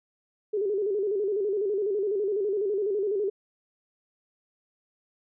sine tone with vibrato, 404.9 Hz, G#4, 44 cents flat, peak -24 dBFS, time 0.53-3.3 s, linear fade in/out 10 ms, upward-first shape square, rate 12 Hz, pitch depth 84 cents each way, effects none

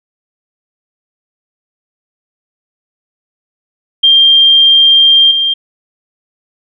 sine tone with level steps, 3188 Hz, G7, 28 cents sharp, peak -3 / -9 dBFS, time 4.03-5.54 s, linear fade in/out 10 ms, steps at 5.31 s, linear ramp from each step 2 ms, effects none

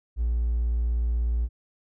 triangle tone with hard clipping, 58.27 Hz, A#1, in tune, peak -22 dBFS, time 0.16-1.49 s, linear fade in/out 50 ms, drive 3 dB, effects none

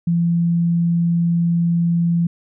sine tone, 170 Hz, F3, 46 cents flat, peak -14 dBFS, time 0.07-2.27 s, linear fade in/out 5 ms, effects none

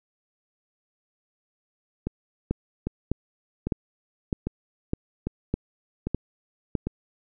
two click trains, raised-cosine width 3 ms, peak -11 / -14 dBFS, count 8 / 7, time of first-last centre 2.51-6.752 / 2.07-6.87 s, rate 1.65 / 1.25 Hz, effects none

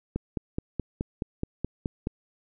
click train, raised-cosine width 3 ms, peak -15 dBFS, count 10, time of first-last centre 0.16-2.071 s, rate 4.71 Hz, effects none

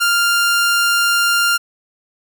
sawtooth tone, 1396.9 Hz, F6, in tune, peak -9 dBFS, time 0-1.58 s, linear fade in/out 20 ms, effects none

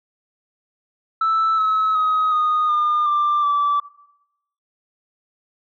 sine tone with pitch steps, 1318 / 1290.1 / 1262.9 / 1236.1 / 1210 / 1184.4 / 1159.4 Hz, E6 / E6 / D#6 / D#6 / D#6 / D6 / D6, -1 / -38 / +25 / -12 / -49 / +14 / -23 cents, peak -14 dBFS, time 1.21-3.8 s, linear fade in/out 5 ms, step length 370 ms, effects noise-tail reverb RT60 0.8 s tail -19 dB re dry + tanh soft clip ceiling -13 dBFS

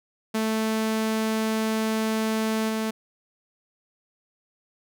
sawtooth tone with level steps, 220 Hz, A3, in tune, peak -19 / -21 dBFS, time 0.34-2.91 s, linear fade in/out 10 ms, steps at 2.68 s, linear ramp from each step 20 ms, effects none

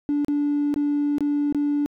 triangle tone with dropouts, 290.6 Hz, D4, 18 cents flat, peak -16 dBFS, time 0.09-1.86 s, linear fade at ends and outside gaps 0 ms, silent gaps 0.247-0.283 / 0.741-0.761 / 1.183-1.207 / 1.525-1.547 s, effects tanh soft clip ceiling -16 dBFS

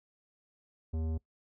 sine tone with tanh clipping, 80 Hz, D#2, 49 cents sharp, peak -33 dBFS, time 0.93-1.18 s, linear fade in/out 10 ms, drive 14 dB, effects noise-tail reverb RT60 0.1 s tail -21 dB re dry

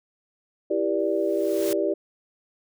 sine chord, E half-diminished seventh, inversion none, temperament equal with one note detuned, 329.6 / 392 / 473.8 / 587.3 Hz, E4 / G4 / Bb4 / D5, 0 / 0 / +28 / 0 cents, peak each -27 / -25 / -31 / -26 dBFS, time 0.7-1.94 s, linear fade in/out 10 ms
white noise with exponential growth, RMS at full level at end -32 dBFS, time 0.99-1.73 s, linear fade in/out 1 ms, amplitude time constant 160 ms
effects none

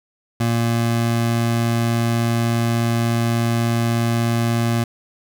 25% pulse tone, 116.54 Hz, A#2, in tune, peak -13 dBFS, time 0.4-4.84 s, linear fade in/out 5 ms, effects none

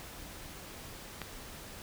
click, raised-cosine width 0.3 ms, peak -21 dBFS, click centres 1.217 s, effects pink hiss -47 dBFS RMS until 1.82 s

